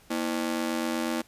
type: ring-modulated tone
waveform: sawtooth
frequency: 281 Hz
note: C#4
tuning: 24 cents sharp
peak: -20 dBFS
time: 0.1-1.22 s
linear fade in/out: 10 ms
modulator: 44.1 Hz
effects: pink hiss -57 dBFS RMS until 1.27 s + resampled to 32000 Hz